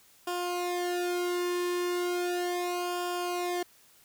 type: tone with flanger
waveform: sawtooth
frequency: 354.4 Hz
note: F4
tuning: 25 cents sharp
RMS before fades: -31 dBFS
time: 0.27-3.63 s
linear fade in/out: 5 ms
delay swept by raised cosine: 0.49 to 1.33 ms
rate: 0.36 Hz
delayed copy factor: -0.95
effects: white hiss -60 dBFS RMS until 4.04 s